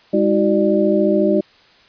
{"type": "tone cluster", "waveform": "sine", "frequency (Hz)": [203.2, 321.3, 375.5, 595], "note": ["G#3", "E4", "F#4", "D5"], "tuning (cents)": [-38, -44, 26, 22], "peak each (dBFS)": -18, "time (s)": [0.13, 1.41], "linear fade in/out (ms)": 10, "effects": ["white hiss -50 dBFS RMS until 1.88 s", "resampled to 11025 Hz"]}